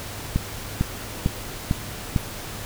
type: click train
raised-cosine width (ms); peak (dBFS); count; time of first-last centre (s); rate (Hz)
5; -7; 5; 0.36-2.162; 2.22
effects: added 102 Hz sine -41 dBFS peak until 2.65 s + pink hiss -35 dBFS RMS until 2.65 s